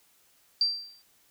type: tone with exponential decay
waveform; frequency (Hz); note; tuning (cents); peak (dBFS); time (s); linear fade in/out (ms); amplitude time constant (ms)
sine; 4700; D8; +1; -19; 0.61-1.02; 2; 89
effects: white hiss -64 dBFS RMS until 1.3 s